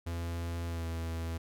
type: tone with pitch glide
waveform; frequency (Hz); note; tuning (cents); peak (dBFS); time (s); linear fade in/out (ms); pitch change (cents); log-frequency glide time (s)
45% pulse; 84.7 to 82.62; E2 to E2; +48 to +4; -34; 0.06-1.38; 10; -44; 0.68-0.85
effects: none